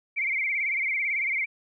sine tone with vibrato, 2206 Hz, C#7, 9 cents flat, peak -24 dBFS, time 0.16-1.46 s, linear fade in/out 20 ms, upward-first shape sine, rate 18 Hz, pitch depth 110 cents each way, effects none

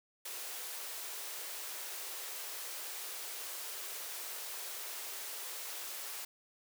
white high-pass noise, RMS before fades -43 dBFS, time 0.25-6.25 s, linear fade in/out 5 ms, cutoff 350 Hz, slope 48 dB/octave, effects none

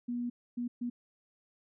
sine tone bursts at uneven times, 241.7 Hz, B3, 37 cents flat, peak -32 dBFS, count 3, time 0.08-0.3 / 0.57-0.68 / 0.81-0.9 s, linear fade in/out 10 ms, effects none

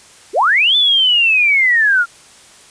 sine linear two-way sweep, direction up then down, 312 to 3534 to 1364 Hz, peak -9 dBFS, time 0.33-2.06 s, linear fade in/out 50 ms, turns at 0.76 s, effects white hiss -43 dBFS RMS until 2.7 s + resampled to 22050 Hz

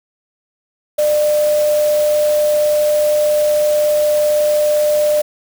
sine tone in noise, 599 Hz, D5, 34 cents sharp, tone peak -11 dBFS, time 0.98-5.22 s, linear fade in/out 10 ms, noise white, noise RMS -28 dBFS, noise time 0.98-5.22 s, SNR +14 dB, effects none

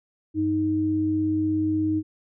sine tone pair together, 98.4 / 311.8 Hz, G2 / D#4, +7 / +4 cents, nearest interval octave + minor sixth, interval 1997 cents, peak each -30 / -21 dBFS, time 0.34-2.03 s, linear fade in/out 50 ms, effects none

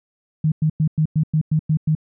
sine tone bursts, 155.56 Hz, D#3, in tune, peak -14 dBFS, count 9, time 0.44-1.951 s, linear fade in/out 5 ms, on 79 ms, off 100 ms, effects none

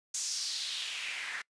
white noise with band-pass filter sweep, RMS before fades -37 dBFS, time 0.14-1.42 s, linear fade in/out 5 ms, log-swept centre 6700 to 1700 Hz, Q 3, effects noise-tail reverb RT60 0.1 s tail -24 dB re dry + resampled to 22050 Hz

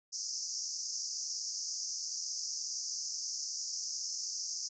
white band-pass noise, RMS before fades -39 dBFS, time 0.12-4.69 s, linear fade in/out 20 ms, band 4900 to 6600 Hz, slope 96 dB/octave, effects none

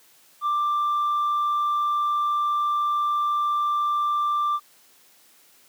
sine tone with tanh clipping, 1181 Hz, D6, 9 cents sharp, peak -21 dBFS, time 0.41-4.6 s, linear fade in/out 50 ms, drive 1 dB, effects white hiss -56 dBFS RMS until 5.68 s + high-pass 150 Hz 12 dB/octave

